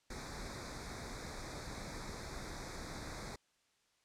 pink band-stop noise, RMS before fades -45 dBFS, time 0.1-3.36 s, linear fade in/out 5 ms, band 2400 to 3600 Hz, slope 96 dB/octave, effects white hiss -75 dBFS RMS until 4.04 s + low-pass 7000 Hz 12 dB/octave

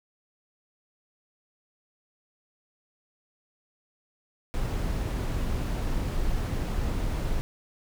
brown noise, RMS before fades -28 dBFS, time 4.54-7.41 s, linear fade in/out 0 ms, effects none

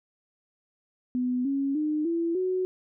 sine tone with pitch steps, 249.9 / 275.7 / 304.1 / 335.5 / 370.1 Hz, B3 / C#4 / D#4 / E4 / F#4, +21 / -9 / -40 / +31 / 0 cents, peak -24 dBFS, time 1.15-2.65 s, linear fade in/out 0 ms, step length 300 ms, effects none

